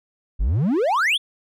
triangle exponential sweep, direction up, 41.2 to 3632 Hz, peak -15 dBFS, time 0.39-1.18 s, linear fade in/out 20 ms, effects none

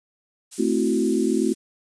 violet noise, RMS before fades -31 dBFS, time 0.51-1.55 s, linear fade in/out 20 ms
sine chord, F# half-diminished seventh, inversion first, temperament equal, 220 / 261.6 / 329.6 / 370 Hz, A3 / C4 / E4 / F#4, 0 / 0 / 0 / 0 cents, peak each -24 dBFS, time 0.58-1.54 s, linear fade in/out 20 ms
effects resampled to 22050 Hz

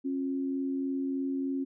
sine tone pair together, 271.5 / 354.8 Hz, C#4 / F4, -36 / +27 cents, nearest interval perfect fourth, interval 463 cents, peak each -29 / -39 dBFS, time 0.04-1.65 s, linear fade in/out 20 ms, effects none

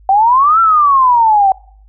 sine exponential two-way sweep, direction up then down, 757 to 1364 to 757 Hz, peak -6 dBFS, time 0.09-1.52 s, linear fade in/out 2 ms, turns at 0.6 s, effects noise-tail reverb RT60 0.6 s tail -25 dB re dry + added 51 Hz sine -40 dBFS peak until 1.88 s

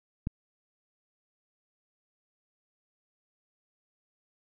click, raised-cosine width 5 ms, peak -18 dBFS, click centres 0.271 s, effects none

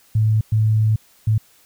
sine tone bursts at uneven times, 108.9 Hz, A2, 17 cents flat, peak -13 dBFS, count 3, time 0.15-0.41 / 0.52-0.96 / 1.27-1.38 s, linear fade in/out 5 ms, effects white hiss -54 dBFS RMS until 1.65 s

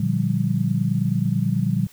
sine chord, G minor seventh, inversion first, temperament just, 117.6 / 147 / 176.4 / 196 Hz, Bb2 / D3 / F3 / G3, +16 / +2 / +18 / 0 cents, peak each -24 dBFS, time 0-1.87 s, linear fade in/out 5 ms, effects white hiss -51 dBFS RMS until 1.92 s

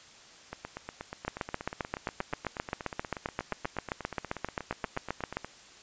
two click trains, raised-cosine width 0.5 ms, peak -15 / -22 dBFS, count 32 / 42, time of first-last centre 1.28-5.37 / 0.53-5.446 s, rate 7.58 / 8.34 Hz, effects white hiss -53 dBFS RMS until 5.82 s + resampled to 16000 Hz

